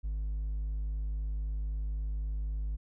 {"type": "tone with hard clipping", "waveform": "sine", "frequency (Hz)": 51.91, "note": "G#1", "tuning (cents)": 0, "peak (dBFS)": -32, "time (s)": [0.03, 2.77], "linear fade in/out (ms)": 20, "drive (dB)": 2, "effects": []}